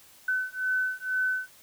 sine beating tone pair, 1512 / 1514.1 Hz, F#6 / F#6, +37 / +39 cents, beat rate 2.1 Hz, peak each -29 dBFS, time 0.28-1.48 s, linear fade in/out 5 ms, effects white hiss -55 dBFS RMS until 1.62 s

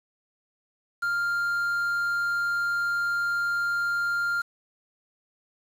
triangle tone with quantisation, 1398 Hz, F6, 1 cent sharp, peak -22 dBFS, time 1.02-4.42 s, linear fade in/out 10 ms, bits 7, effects low-pass 11000 Hz 12 dB/octave

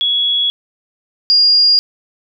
sine tone pair in turn, 3358 / 4832 Hz, G#7 / D8, +18 / +48 cents, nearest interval tritone, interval 630 cents, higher second, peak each -12 / -7 dBFS, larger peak second, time 0.01-0.5 / 1.3-1.79 s, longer neither, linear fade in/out 0 ms, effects none

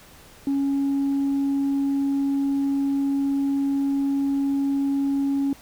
sine tone, 277.2 Hz, C#4, in tune, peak -18 dBFS, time 0.47-5.53 s, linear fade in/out 2 ms, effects tanh soft clip ceiling -18 dBFS + pink hiss -49 dBFS RMS until 5.61 s

